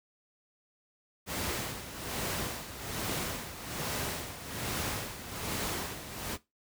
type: noise with tremolo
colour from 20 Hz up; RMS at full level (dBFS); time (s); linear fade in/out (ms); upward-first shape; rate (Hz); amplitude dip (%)
pink; -33; 1.26-6.38; 50; sine; 1.2; 70
effects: noise-tail reverb RT60 0.2 s tail -18 dB re dry + high-pass 60 Hz 12 dB/octave